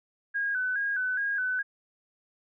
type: tone with vibrato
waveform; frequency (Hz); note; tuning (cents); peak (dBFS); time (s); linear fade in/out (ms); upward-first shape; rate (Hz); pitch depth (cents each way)
sine; 1568; G6; 0; -26; 0.34-1.63; 20; square; 2.4; 70
effects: none